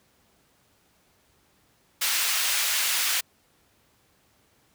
pink high-pass noise, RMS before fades -25 dBFS, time 2.01-3.21 s, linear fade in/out 10 ms, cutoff 1900 Hz, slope 12 dB/octave, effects pink hiss -64 dBFS RMS until 4.74 s + high-pass 60 Hz 12 dB/octave

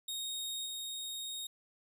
sawtooth tone with level steps, 3729 Hz, A#7, in tune, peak -34 / -36 dBFS, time 0.08-1.47 s, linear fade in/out 5 ms, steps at 0.65 s, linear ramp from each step 20 ms, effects none

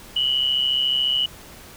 sine tone pair together, 2934 / 3068 Hz, F#7 / G7, -15 / -38 cents, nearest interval minor second, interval 77 cents, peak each -19 / -25 dBFS, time 0.16-1.26 s, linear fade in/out 5 ms, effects pink hiss -43 dBFS RMS until 1.76 s

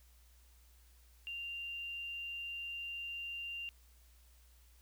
sine tone, 2783 Hz, F7, 7 cents flat, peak -40 dBFS, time 1.27-3.69 s, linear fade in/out 0 ms, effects added 60 Hz sine -61 dBFS peak until 4.81 s + white hiss -69 dBFS RMS until 4.81 s

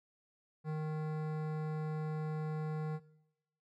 sine tone with hard clipping, 154.9 Hz, D#3, 7 cents flat, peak -37 dBFS, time 0.64-3 s, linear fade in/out 50 ms, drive 16 dB, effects noise-tail reverb RT60 0.8 s tail -18 dB re dry

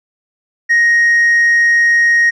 triangle tone with tanh clipping, 1873 Hz, A#6, 8 cents sharp, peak -8 dBFS, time 0.69-2.31 s, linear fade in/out 20 ms, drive 6 dB, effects none

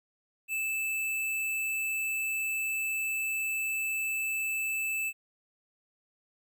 square tone, 2631 Hz, E7, 4 cents flat, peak -30 dBFS, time 0.48-5.13 s, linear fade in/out 50 ms, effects 12-bit

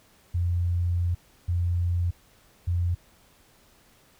sine tone bursts at uneven times, 87.31 Hz, F2, in tune, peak -22 dBFS, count 3, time 0.34-1.15 / 1.48-2.11 / 2.67-2.95 s, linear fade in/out 10 ms, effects pink hiss -59 dBFS RMS until 4.19 s

